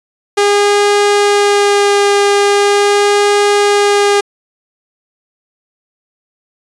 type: tone with vibrato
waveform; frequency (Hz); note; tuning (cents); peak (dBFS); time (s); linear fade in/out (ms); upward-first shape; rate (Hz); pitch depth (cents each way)
sawtooth; 406.8; G#4; -36; -4; 0.37-4.21; 10; sine; 0.41; 10
effects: resampled to 22050 Hz